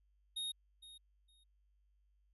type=tone with echo; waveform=square; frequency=3729 Hz; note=A#7; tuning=in tune; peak=-39 dBFS; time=0.36-0.52 s; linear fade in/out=10 ms; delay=460 ms; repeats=2; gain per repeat=-15 dB; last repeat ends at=1.44 s; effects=added 50 Hz sine -70 dBFS peak until 2.33 s + resampled to 32000 Hz